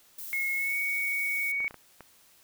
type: noise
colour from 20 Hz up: violet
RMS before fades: -40 dBFS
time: 0.18-1.52 s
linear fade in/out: 5 ms
type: tone with pitch glide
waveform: sine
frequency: 2168 to 2237 Hz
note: C#7 to C#7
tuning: -39 to +15 cents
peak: -27 dBFS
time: 0.33-1.68 s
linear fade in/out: 0 ms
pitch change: +54 cents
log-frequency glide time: 0.55-0.77 s
type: clicks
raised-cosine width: 0.5 ms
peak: -29 dBFS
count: 5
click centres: 1.604 / 1.645 / 1.709 / 1.743 / 2.007 s
effects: white hiss -60 dBFS RMS until 2.43 s